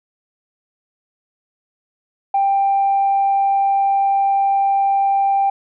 sine tone, 789 Hz, G5, 11 cents sharp, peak -12 dBFS, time 2.34-5.5 s, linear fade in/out 5 ms, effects tanh soft clip ceiling -9 dBFS

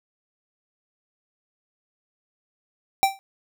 square tone with exponential decay, 780 Hz, G5, 9 cents flat, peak -12 dBFS, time 3.03-3.19 s, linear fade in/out 0 ms, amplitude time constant 34 ms, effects none

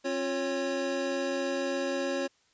square tone cluster, 269.1 / 352.6 / 552 Hz, C4 / F4 / C#5, +49 / +17 / -7 cents, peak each -35 / -36 / -32 dBFS, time 0.04-2.28 s, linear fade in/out 20 ms, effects white hiss -67 dBFS RMS until 2.53 s + resampled to 16000 Hz

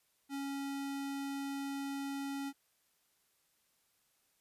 square tone, 277.2 Hz, C#4, in tune, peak -38 dBFS, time 0.29-2.53 s, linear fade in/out 50 ms, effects white hiss -75 dBFS RMS until 4.4 s + resampled to 32000 Hz

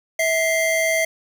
square tone pair together, 648.4 / 2088 Hz, E5 / C7, -29 / -4 cents, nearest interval octave + minor sixth, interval 2025 cents, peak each -21 dBFS, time 0.19-1.05 s, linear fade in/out 5 ms, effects 9-bit

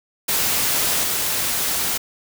white noise with level steps, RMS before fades -20 / -22 dBFS, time 0.28-1.98 s, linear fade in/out 10 ms, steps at 1.03 s, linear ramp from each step 2 ms, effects none

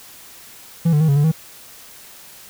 triangle tone with pitch steps, 166.4 / 148.8 / 158.7 / 140.2 / 145.8 / 159.6 Hz, E3 / D3 / D#3 / C#3 / D3 / D#3, +17 / +23 / +35 / +20 / -12 / +44 cents, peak -10 dBFS, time 0.85-1.318 s, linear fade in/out 10 ms, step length 78 ms, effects white hiss -42 dBFS RMS until 2.49 s

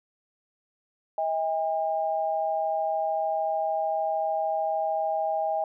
sine tone pair together, 639.3 / 806 Hz, D#5 / G5, +47 / +48 cents, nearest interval major third, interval 401 cents, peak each -27 dBFS, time 1.18-5.64 s, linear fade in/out 2 ms, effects none

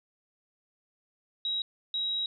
sine tone bursts at uneven times, 3838 Hz, A#7, 50 cents sharp, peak -28 dBFS, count 2, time 1.45-1.62 / 1.94-2.26 s, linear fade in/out 2 ms, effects none

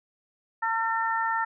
harmonic tone, 452.4 Hz, A4, 48 cents sharp, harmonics 2 / 3 / 4, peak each -27 / -29 / -30 dBFS, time 0.62-1.45 s, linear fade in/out 10 ms, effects none

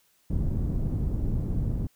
pink low-pass noise, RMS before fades -27 dBFS, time 0.3-1.87 s, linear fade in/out 5 ms, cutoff 190 Hz, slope 12 dB/octave, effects white hiss -66 dBFS RMS until 1.95 s

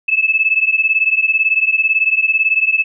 sine beating tone pair, 2604 / 2622 Hz, E7 / E7, -22 / -10 cents, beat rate 18 Hz, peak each -14 / -15 dBFS, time 0.08-2.84 s, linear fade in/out 10 ms, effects none

